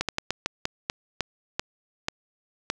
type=slowing click train; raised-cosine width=0.2 ms; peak=-8 dBFS; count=11; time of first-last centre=0.01-2.701 s; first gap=77 ms; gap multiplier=1.26; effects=none